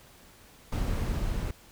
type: noise with level ramp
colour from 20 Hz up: brown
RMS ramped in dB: -28 to -31 dBFS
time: 0.72-1.51 s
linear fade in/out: 5 ms
effects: pink hiss -55 dBFS RMS until 1.71 s